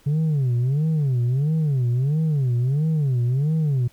sine tone with vibrato, 138.59 Hz, C#3, in tune, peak -15 dBFS, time 0.06-3.88 s, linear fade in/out 10 ms, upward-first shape sine, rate 1.5 Hz, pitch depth 250 cents each way, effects tanh soft clip ceiling -17 dBFS + pink hiss -56 dBFS RMS until 3.92 s

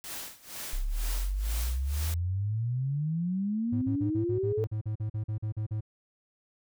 white noise with tremolo, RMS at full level -38 dBFS, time 0.04-2.14 s, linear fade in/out 0 ms, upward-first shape sine, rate 2.1 Hz, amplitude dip 90%
sine exponential sweep, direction up, 32.14 to 445.4 Hz, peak -27 dBFS, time 0.73-4.64 s, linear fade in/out 0 ms
triangle tone bursts, 107.7 Hz, A2, 37 cents flat, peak -27 dBFS, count 15, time 3.72-5.808 s, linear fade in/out 10 ms, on 100 ms, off 42 ms
effects none

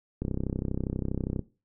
click train, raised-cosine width 3 ms, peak -17 dBFS, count 39, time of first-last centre 0.22-1.393 s, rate 32.4 Hz, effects noise-tail reverb RT60 0.3 s tail -17 dB re dry

